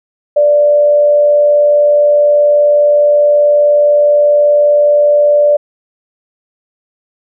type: tone with frequency modulation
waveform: sine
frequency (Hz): 587.3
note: D5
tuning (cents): 0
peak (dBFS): -5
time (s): 0.36-5.57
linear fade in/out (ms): 10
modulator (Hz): 95.2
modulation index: 0.2
effects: none